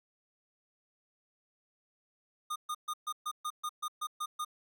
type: tone bursts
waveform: square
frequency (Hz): 1223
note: D#6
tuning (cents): -30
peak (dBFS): -34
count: 11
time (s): 2.5-4.449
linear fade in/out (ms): 10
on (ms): 59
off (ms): 130
effects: none